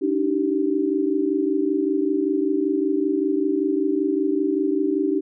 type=tone cluster; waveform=sine; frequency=289 / 314.2 / 386.8 Hz; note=D4 / D#4 / G4; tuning=-28 / +17 / -23 cents; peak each=-23 dBFS; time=0.01-5.21 s; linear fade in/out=20 ms; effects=none